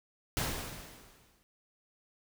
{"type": "noise with exponential decay", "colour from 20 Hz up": "pink", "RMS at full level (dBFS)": -31, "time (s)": [0.37, 1.43], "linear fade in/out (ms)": 0, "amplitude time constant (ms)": 230, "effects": []}